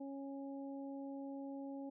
harmonic tone, 275.5 Hz, C#4, 11 cents flat, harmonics 1 / 2 / 3, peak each -44 / -51 / -56 dBFS, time 0-1.9 s, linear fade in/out 10 ms, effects none

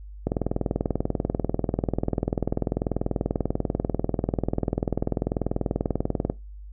click train, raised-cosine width 2 ms, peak -10 dBFS, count 124, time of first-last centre 0.27-6.299 s, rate 20.4 Hz, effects noise-tail reverb RT60 0.2 s tail -19 dB re dry + added 50 Hz sine -38 dBFS peak until 6.72 s

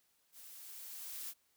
blue noise with level ramp, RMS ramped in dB -55 to -43 dBFS, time 0.32-1.34 s, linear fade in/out 50 ms, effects white hiss -75 dBFS RMS until 1.56 s

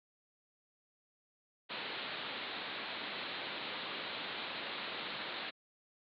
white low-pass noise, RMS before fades -42 dBFS, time 1.69-5.51 s, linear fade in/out 20 ms, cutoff 4200 Hz, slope 96 dB/octave, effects high-pass 200 Hz 12 dB/octave

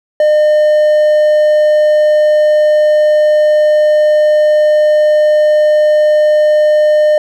triangle tone, 606 Hz, D#5, 46 cents flat, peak -4 dBFS, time 0.2-7.18 s, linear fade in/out 2 ms, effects none

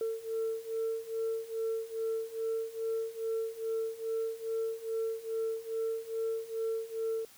sine beating tone pair, 448.5 / 450.9 Hz, A4 / A4, +33 / +42 cents, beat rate 2.4 Hz, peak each -35 / -33 dBFS, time 0.01-7.25 s, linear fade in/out 2 ms, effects tanh soft clip ceiling -27 dBFS + white hiss -57 dBFS RMS until 7.37 s

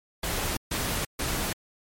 pink noise bursts, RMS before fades -29 dBFS, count 3, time 0.23-1.53 s, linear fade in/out 5 ms, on 340 ms, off 140 ms, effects MP3 64 kbps

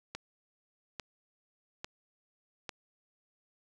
click train, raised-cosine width 0.2 ms, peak -21 dBFS, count 4, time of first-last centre 0.15-2.692 s, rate 1.18 Hz, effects none

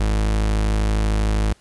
40% pulse tone, 52.8 Hz, G#1, 29 cents sharp, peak -16 dBFS, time 0-1.53 s, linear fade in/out 5 ms, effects pink hiss -55 dBFS RMS until 1.6 s + resampled to 24000 Hz

